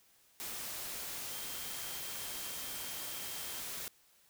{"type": "tone in noise", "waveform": "sine", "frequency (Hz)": 3180, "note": "G7", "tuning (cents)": 24, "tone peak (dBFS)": -52, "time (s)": [1.32, 3.6], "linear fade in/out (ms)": 0, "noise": "white", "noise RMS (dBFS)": -42, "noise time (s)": [0.4, 3.88], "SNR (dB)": -13, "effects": ["white hiss -67 dBFS RMS until 4.29 s"]}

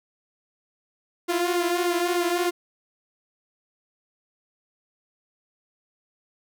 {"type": "tone with flanger", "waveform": "sawtooth", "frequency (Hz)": 350, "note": "F4", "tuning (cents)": 4, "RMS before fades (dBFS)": -24, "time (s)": [1.28, 2.51], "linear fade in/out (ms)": 20, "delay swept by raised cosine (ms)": [1.6, 6.7], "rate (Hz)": 3.3, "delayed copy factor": -0.6, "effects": []}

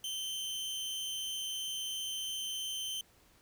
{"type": "tone with amplitude modulation", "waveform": "sawtooth", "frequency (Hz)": 3083, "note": "G7", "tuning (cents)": -29, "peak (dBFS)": -31, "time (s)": [0.04, 3.01], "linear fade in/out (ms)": 2, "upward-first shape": "sine", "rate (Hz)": 265, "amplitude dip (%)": 40, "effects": ["pink hiss -65 dBFS RMS until 3.41 s"]}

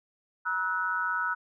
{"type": "tone cluster", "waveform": "sine", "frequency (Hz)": [958, 1297, 1481], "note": ["A#5", "E6", "F#6"], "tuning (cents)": [47, -28, 1], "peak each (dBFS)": [-35, -31, -29], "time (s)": [0.45, 1.35], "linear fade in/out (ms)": 20, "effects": []}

